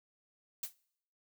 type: noise with exponential decay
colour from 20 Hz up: blue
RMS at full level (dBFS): -33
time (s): 0.63-0.74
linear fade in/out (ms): 5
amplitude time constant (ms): 23
effects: noise-tail reverb RT60 0.7 s tail -24 dB re dry